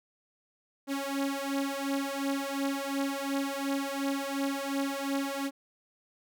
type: beating tone pair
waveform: sawtooth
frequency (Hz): 274.8 / 277.6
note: C#4 / C#4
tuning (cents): -15 / +3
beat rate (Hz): 2.8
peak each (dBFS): -29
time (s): 0.87-5.51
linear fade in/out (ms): 50
effects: none